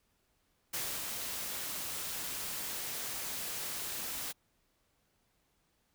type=noise with ADSR envelope; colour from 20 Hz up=white; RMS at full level=-36 dBFS; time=0.73-4.33 s; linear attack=11 ms; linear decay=280 ms; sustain=-3 dB; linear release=24 ms; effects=pink hiss -75 dBFS RMS until 5.94 s